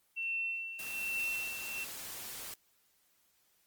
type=tone with tremolo; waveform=sine; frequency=2699 Hz; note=E7; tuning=40 cents sharp; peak=-32 dBFS; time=0.16-1.85 s; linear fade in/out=20 ms; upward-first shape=sine; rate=1.2 Hz; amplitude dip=65%
type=noise; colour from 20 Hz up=white; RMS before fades=-44 dBFS; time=0.79-2.54 s; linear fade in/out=2 ms
effects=white hiss -72 dBFS RMS until 3.66 s + Opus 24 kbps